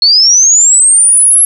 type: linear sweep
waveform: sine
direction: up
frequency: 4286 to 11220 Hz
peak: -3 dBFS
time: 0.02-1.45 s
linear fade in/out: 2 ms
effects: none